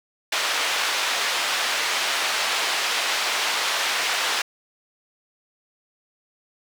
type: band-pass noise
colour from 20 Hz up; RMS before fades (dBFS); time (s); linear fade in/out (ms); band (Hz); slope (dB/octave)
white; -24; 0.32-4.42; 5; 640 to 3900; 12
effects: none